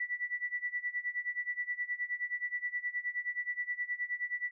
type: tone with tremolo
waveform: sine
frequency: 1962 Hz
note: B6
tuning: 12 cents flat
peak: -30 dBFS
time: 0-4.51 s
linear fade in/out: 5 ms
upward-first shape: sine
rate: 9.5 Hz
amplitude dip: 90%
effects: none